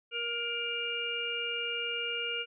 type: harmonic tone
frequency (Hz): 471.2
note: A#4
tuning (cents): +19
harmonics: 1 / 3 / 5 / 6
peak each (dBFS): -40 / -39 / -38 / -34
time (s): 0.11-2.46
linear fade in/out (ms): 50
effects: none